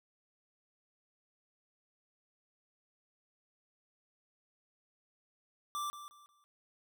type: tone with echo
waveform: square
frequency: 1174.7 Hz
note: D6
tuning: in tune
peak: -36 dBFS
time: 5.75-5.9 s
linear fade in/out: 0 ms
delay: 180 ms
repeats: 3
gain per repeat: -11 dB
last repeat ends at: 6.44 s
effects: none